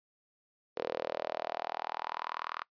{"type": "tone with high-pass filter sweep", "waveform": "sawtooth", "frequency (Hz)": 40.08, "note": "E1", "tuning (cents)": -48, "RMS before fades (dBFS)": -38, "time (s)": [0.76, 2.64], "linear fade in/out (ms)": 20, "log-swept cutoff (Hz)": [470, 1200], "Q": 4.1, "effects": ["noise-tail reverb RT60 0.1 s tail -22 dB re dry", "resampled to 11025 Hz"]}